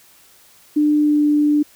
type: tone with pitch glide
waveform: sine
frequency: 298.7 to 296.1 Hz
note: D4 to D4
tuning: +29 to +14 cents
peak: -12 dBFS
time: 0.76-1.63 s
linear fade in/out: 10 ms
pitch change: -15 cents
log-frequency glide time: 0.99-1.22 s
effects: white hiss -50 dBFS RMS until 1.75 s